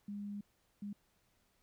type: tone bursts at uneven times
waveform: sine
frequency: 203.9 Hz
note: G#3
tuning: 32 cents flat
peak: -40 dBFS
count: 2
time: 0.08-0.41 / 0.82-0.93 s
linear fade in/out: 5 ms
effects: pink hiss -75 dBFS RMS until 1.62 s